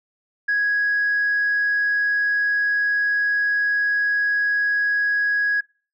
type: tone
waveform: sine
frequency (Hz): 1661.2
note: G#6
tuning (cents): 0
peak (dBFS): -16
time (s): 0.48-5.61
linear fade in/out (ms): 10
effects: noise-tail reverb RT60 0.4 s tail -26 dB re dry + tanh soft clip ceiling -14 dBFS